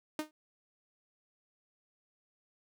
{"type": "tone with exponential decay", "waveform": "sawtooth", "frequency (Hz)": 307.1, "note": "D#4", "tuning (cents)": -23, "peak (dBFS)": -27, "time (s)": [0.19, 0.31], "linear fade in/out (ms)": 2, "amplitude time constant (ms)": 25, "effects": []}